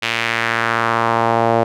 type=tone with band-pass filter sweep; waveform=sawtooth; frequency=115.2 Hz; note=A#2; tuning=20 cents flat; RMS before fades=-17 dBFS; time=0.02-1.64 s; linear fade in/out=10 ms; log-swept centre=2700 to 630 Hz; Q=1.9; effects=none